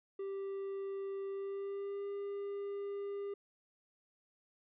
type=tone with pitch glide; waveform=triangle; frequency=392 to 401.6 Hz; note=G4 to G4; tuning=0 to +42 cents; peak=-36 dBFS; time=0.19-3.34 s; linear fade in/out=5 ms; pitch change=+42 cents; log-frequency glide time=1.29-2.08 s; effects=resampled to 8000 Hz